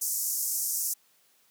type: band-pass noise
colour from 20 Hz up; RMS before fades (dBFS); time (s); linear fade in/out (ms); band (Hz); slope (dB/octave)
white; -30; 0.01-0.94; 10; 5600 to 15000; 48
effects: white hiss -65 dBFS RMS until 1.5 s + high-pass 150 Hz 12 dB/octave